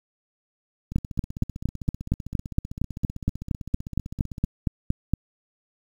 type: two click trains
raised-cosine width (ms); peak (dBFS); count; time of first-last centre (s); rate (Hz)
5; -21 / -9; 56 / 19; 0.92-4.446 / 0.96-5.136; 15.6 / 4.31
effects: 8-bit